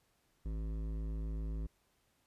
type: tone with hard clipping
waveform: sine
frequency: 53.8 Hz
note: A1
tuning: 38 cents flat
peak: -38 dBFS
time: 0.45-1.67 s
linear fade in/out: 10 ms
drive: 13 dB
effects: pink hiss -75 dBFS RMS until 2.26 s + resampled to 32000 Hz